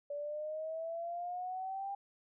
sine exponential sweep, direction up, 574 to 800 Hz, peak -37 dBFS, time 0.1-1.95 s, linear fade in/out 5 ms, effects none

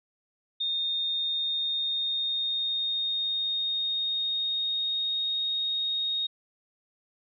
sine tone with pitch glide, 3666 to 3730 Hz, A#7 to A#7, -30 to 0 cents, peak -26 dBFS, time 0.6-6.27 s, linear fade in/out 10 ms, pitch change +30 cents, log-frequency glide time 1.03-5.41 s, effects none

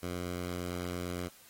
10% pulse tone, 88.8 Hz, F2, 29 cents sharp, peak -27 dBFS, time 0.02-1.29 s, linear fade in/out 20 ms, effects white hiss -58 dBFS RMS until 1.49 s + AAC 48 kbps

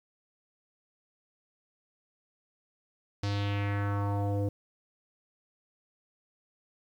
square tone with low-pass filter sweep, 101.2 Hz, G#2, 44 cents flat, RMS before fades -30 dBFS, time 3.23-4.49 s, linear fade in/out 5 ms, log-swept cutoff 5100 to 450 Hz, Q 2.5, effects 10-bit

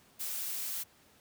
blue noise, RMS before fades -37 dBFS, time 0.19-0.84 s, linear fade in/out 20 ms, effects pink hiss -63 dBFS RMS until 1.2 s + high-pass 80 Hz 12 dB/octave

